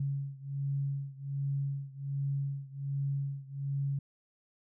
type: beating tone pair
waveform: sine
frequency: 138.59 / 139.89 Hz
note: C#3 / C#3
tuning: 0 / +16 cents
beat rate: 1.3 Hz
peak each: -34 / -36 dBFS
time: 0-3.99 s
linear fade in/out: 5 ms
effects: none